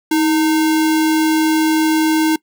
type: tone with sample-and-hold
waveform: sine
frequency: 316.5 Hz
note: D#4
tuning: 30 cents sharp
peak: -11 dBFS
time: 0.11-2.36 s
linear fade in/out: 5 ms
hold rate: 1225 Hz
effects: noise-tail reverb RT60 0.1 s tail -22 dB re dry